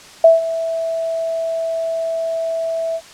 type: tone with ADSR envelope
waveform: sine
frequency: 657 Hz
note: E5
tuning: 6 cents flat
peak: -3 dBFS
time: 0.24-3.01 s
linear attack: 4 ms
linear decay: 160 ms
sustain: -15 dB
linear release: 56 ms
effects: white hiss -40 dBFS RMS until 3.13 s + low-pass 7000 Hz 12 dB/octave